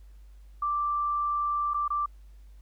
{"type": "tone with dropouts", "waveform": "sine", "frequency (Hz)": 1174.7, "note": "D6", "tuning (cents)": 0, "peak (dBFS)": -25, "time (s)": [0.62, 2.06], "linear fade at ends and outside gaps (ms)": 5, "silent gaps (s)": [[1.736, 1.743], [1.88, 1.903]], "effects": ["added 50 Hz sine -47 dBFS peak until 2.61 s", "pink hiss -69 dBFS RMS until 2.61 s"]}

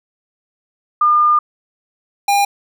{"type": "tone pair in turn", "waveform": ["sine", "square"], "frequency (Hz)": [1208, 806.2], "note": ["D6", "G5"], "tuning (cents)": [48, 48], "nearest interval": "perfect fifth", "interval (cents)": 700, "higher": "first", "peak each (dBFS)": [-9, -12], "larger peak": "first", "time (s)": [[1.01, 1.39], [2.28, 2.45]], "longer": "first", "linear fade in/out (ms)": 5, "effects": []}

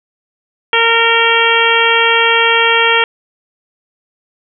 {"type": "harmonic tone", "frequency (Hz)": 460.1, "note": "A#4", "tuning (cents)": -23, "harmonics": [1, 2, 3, 4, 5, 6, 7], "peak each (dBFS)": [-16, -16, -16, -16, -16, -16, -16], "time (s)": [0.73, 3.04], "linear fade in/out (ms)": 2, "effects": []}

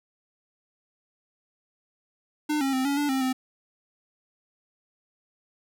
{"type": "tone with pitch steps", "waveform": "square", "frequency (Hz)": [300.8, 270.8, 260.6, 281.5, 291.1, 265.5, 258.8], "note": ["D4", "C#4", "C4", "C#4", "D4", "C4", "C4"], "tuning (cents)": [42, -40, -7, 27, -15, 25, -19], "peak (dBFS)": -24, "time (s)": [2.49, 3.33], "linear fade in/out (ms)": 10, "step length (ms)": 120, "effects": []}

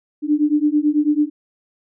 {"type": "beating tone pair", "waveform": "sine", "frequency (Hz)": [293.7, 302.8], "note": ["D4", "D#4"], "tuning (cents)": [0, -47], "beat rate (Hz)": 9.1, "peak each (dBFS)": -17, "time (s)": [0.22, 1.3], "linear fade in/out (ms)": 50, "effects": []}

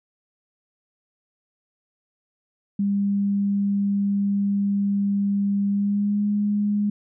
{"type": "tone with pitch glide", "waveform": "sine", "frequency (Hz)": [200.4, 206.2], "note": ["G3", "G#3"], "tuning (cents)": [38, -12], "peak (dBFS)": -19, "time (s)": [2.79, 6.9], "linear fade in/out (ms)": 5, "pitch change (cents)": 50, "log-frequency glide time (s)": [5.69, 6.24], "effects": []}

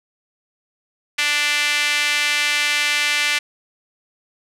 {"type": "tone with high-pass filter", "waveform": "sawtooth", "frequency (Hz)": 293.7, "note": "D4", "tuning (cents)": 0, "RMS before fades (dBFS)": -19, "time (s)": [1.18, 3.39], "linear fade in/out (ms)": 10, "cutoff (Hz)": 2200, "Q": 2.2, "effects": ["low-pass 10000 Hz 12 dB/octave"]}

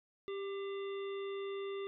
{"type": "harmonic tone with a mistuned harmonic", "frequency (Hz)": 394.4, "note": "G4", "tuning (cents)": 11, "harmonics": [1, 3, 5, 7, 9], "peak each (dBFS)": [-38, -50, -54, -57, -55], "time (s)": [0.28, 1.87], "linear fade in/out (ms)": 0, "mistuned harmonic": 5, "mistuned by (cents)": 46, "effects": []}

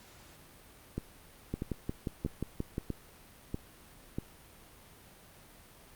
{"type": "two click trains", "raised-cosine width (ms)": 3, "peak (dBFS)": [-21, -20], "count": [6, 8], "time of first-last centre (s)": [[0.98, 4.185], [1.54, 2.781]], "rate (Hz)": [1.56, 5.64], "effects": ["pink hiss -56 dBFS RMS until 5.95 s", "Opus 48 kbps"]}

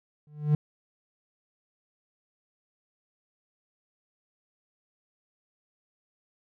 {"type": "tone with exponential growth", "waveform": "triangle", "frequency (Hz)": 149.5, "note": "D3", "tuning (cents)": 31, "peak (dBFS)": -14, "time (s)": [0.27, 0.55], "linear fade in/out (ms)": 2, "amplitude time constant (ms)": 60, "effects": []}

